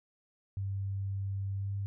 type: tone with pitch glide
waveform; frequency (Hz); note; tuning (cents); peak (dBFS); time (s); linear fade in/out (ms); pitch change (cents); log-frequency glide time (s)
sine; 98 to 99.48; G2 to G2; 0 to +26; -32; 0.57-1.86; 0; +26; 1.55-1.74
effects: none